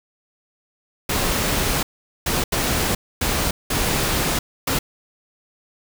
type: noise bursts at uneven times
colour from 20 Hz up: pink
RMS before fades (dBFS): -21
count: 6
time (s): 1.09-1.83 / 2.26-2.44 / 2.52-2.95 / 3.21-3.51 / 3.7-4.39 / 4.67-4.79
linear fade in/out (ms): 5
effects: none